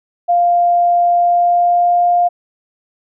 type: tone with pitch glide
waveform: sine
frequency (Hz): 698.5 to 703.4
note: F5 to F5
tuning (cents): 0 to +12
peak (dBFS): -9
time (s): 0.28-2.29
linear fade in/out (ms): 20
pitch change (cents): +12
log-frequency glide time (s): 1.14-2.06
effects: none